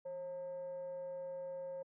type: tone with frequency modulation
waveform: sine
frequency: 538 Hz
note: C5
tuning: 48 cents sharp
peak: -40 dBFS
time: 0.05-1.83 s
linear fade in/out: 10 ms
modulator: 373 Hz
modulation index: 0.28
effects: tanh soft clip ceiling -36 dBFS + high-pass 200 Hz 12 dB/octave